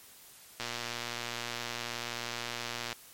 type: click train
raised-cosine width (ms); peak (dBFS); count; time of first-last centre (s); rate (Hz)
0.2; -18; 278; 0.6-2.928; 119
effects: white hiss -54 dBFS RMS until 3.13 s + MP3 64 kbps